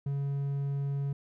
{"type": "tone", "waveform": "triangle", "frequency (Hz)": 140, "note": "C#3", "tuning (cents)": 18, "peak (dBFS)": -27, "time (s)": [0.06, 1.13], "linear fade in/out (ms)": 5, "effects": []}